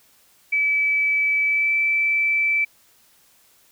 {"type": "tone with pitch glide", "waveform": "sine", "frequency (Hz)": [2300, 2321], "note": ["D7", "D7"], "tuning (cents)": [-37, -21], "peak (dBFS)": -17, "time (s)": [0.52, 2.65], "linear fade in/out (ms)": 10, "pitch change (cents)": 16, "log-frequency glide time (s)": [1.46, 1.73], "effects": ["white hiss -57 dBFS RMS until 3.71 s"]}